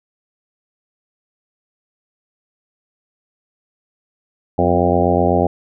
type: harmonic tone with a mistuned harmonic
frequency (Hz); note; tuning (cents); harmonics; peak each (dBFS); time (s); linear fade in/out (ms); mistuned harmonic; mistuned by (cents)
88; F2; +14; 1 / 2 / 3 / 4 / 5 / 6 / 7 / 8 / 9; -21 / -21 / -21 / -21 / -21 / -21 / -21 / -21 / -21; 4.58-5.47; 5; 3; -56
effects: none